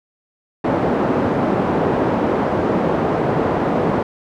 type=band-pass noise; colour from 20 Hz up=pink; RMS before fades=-18 dBFS; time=0.64-4.03 s; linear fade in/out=5 ms; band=190 to 810 Hz; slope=12 dB/octave; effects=none